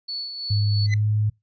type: tone with tremolo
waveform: sine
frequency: 4435 Hz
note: C#8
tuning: in tune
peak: -26 dBFS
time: 0.08-0.87 s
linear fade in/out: 10 ms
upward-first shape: sine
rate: 3 Hz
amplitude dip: 45%
type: tone with pitch glide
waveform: sine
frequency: 103.83 to 106.32 Hz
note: G#2 to G#2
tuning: 0 to +41 cents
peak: -18 dBFS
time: 0.5-1.3 s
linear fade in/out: 10 ms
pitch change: +41 cents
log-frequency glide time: 0.83-1.06 s
type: tone with exponential growth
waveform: 40% pulse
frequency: 2021 Hz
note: B6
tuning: 39 cents sharp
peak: -21 dBFS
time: 0.85-0.94 s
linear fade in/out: 2 ms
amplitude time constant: 19 ms
effects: noise-tail reverb RT60 0.2 s tail -25 dB re dry + resampled to 16000 Hz